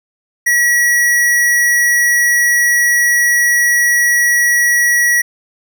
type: tone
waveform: square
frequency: 1925 Hz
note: B6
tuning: 45 cents flat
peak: -10 dBFS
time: 0.46-5.22 s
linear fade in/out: 10 ms
effects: none